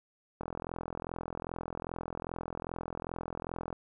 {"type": "click train", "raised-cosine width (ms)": 1, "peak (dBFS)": -23, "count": 142, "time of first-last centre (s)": [0.41, 3.728], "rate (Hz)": 42.5, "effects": []}